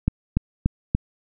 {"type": "click train", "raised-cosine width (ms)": 5, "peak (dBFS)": -6, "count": 4, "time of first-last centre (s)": [0.08, 0.95], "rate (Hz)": 3.45, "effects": []}